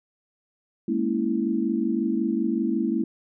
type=chord; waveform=sine; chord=A# half-diminished seventh; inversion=third; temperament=equal; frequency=207.7 / 233.1 / 277.2 / 329.6 Hz; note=G#3 / A#3 / C#4 / E4; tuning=0 / 0 / 0 / 0 cents; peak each=-28 / -26 / -30 / -26 dBFS; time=0.88-3.04 s; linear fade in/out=5 ms; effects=none

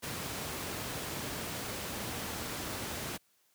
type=noise; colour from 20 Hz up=pink; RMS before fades=-38 dBFS; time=0.02-3.18 s; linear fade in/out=20 ms; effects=white hiss -71 dBFS RMS until 3.54 s + high-pass 80 Hz 12 dB/octave

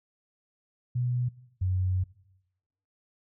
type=tone pair in turn; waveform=sine; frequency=123.47 / 92.5 Hz; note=B2 / F#2; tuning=0 / 0 cents; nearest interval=perfect fourth; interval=500 cents; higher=first; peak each=-25 / -24 dBFS; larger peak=second; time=0.95-1.29 / 1.61-2.04 s; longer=second; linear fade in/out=10 ms; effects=noise-tail reverb RT60 0.9 s tail -20 dB re dry

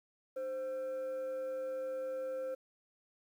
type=tone with frequency modulation; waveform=sine; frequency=523.3 Hz; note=C5; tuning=in tune; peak=-34 dBFS; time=0.36-2.55 s; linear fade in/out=10 ms; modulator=824 Hz; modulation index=0.22; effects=tanh soft clip ceiling -34 dBFS + 11-bit

